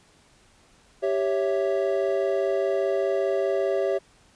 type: chord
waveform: triangle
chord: C# diminished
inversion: second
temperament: equal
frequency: 392 / 554.4 / 659.3 Hz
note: G4 / C#5 / E5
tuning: 0 / 0 / 0 cents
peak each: -23 / -24 / -26 dBFS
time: 1.02-3.99 s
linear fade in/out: 20 ms
effects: pink hiss -58 dBFS RMS until 4.35 s + resampled to 22050 Hz